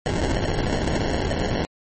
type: noise with sample-and-hold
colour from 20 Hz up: pink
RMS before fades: -23 dBFS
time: 0.06-1.65 s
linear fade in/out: 0 ms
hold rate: 1225 Hz
effects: MP3 32 kbps